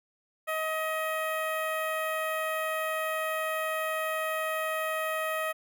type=tone with notch filter; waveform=15% pulse; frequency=632 Hz; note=D#5; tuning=27 cents sharp; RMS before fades=-31 dBFS; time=0.47-5.53 s; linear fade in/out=20 ms; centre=5700 Hz; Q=0.77; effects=none